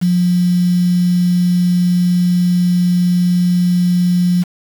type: tone with quantisation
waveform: sine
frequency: 177.9 Hz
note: F3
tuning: 32 cents sharp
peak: -10 dBFS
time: 0.01-4.44 s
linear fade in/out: 20 ms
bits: 5
effects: none